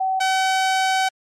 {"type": "tone pair in turn", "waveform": ["sine", "sawtooth"], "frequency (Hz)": [760, 760], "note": ["F#5", "F#5"], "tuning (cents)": [46, 46], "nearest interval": "unison", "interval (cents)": 0, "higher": "neither", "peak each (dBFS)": [-18, -13], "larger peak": "second", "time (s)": [[0, 0.2], [0.2, 1.09]], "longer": "second", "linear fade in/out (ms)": 10, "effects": ["low-pass 8000 Hz 12 dB/octave", "MP3 64 kbps"]}